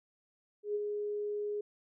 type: tone with ADSR envelope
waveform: sine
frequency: 415.3 Hz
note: G#4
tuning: in tune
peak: -29 dBFS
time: 0.63-1.61 s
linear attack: 120 ms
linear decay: 30 ms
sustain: -4 dB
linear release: 5 ms
effects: none